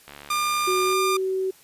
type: click train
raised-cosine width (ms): 0.3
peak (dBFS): -24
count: 62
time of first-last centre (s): 0.08-0.928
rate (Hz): 71.9
type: tone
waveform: sawtooth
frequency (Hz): 1200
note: D6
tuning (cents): +37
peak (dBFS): -18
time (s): 0.3-1.17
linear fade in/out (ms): 5
type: tone with pitch glide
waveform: sine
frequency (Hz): 370.7 to 378.7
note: F#4 to F#4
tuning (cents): +3 to +40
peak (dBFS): -22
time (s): 0.67-1.51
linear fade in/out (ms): 10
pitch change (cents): +37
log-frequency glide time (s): 0.83-0.98
effects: white hiss -53 dBFS RMS until 1.63 s + resampled to 32000 Hz